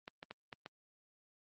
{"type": "clicks", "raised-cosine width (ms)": 0.3, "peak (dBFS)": -29, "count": 5, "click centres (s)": [0.079, 0.229, 0.31, 0.528, 0.661], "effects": ["high-pass 100 Hz 12 dB/octave", "Opus 32 kbps"]}